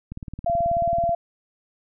click train, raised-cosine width 5 ms, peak -21 dBFS, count 19, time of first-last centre 0.12-1.093 s, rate 18.5 Hz
sine tone, 683 Hz, F5, 39 cents flat, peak -19 dBFS, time 0.46-1.15 s, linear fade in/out 5 ms
effects none

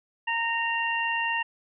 harmonic tone, 924 Hz, A#5, 16 cents flat, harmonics 1 / 2 / 3, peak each -29 / -29 / -29 dBFS, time 0.27-1.43 s, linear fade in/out 10 ms, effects none

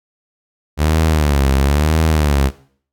sawtooth tone with vibrato, 73.42 Hz, D2, in tune, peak -8 dBFS, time 0.77-2.51 s, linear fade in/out 50 ms, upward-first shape sine, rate 1 Hz, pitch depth 150 cents each way, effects noise-tail reverb RT60 0.5 s tail -17 dB re dry

